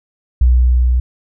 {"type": "tone with level ramp", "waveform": "sine", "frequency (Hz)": 61.74, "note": "B1", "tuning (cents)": 0, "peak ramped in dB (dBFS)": [-6, -10], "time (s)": [0.41, 1], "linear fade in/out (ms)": 5, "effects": []}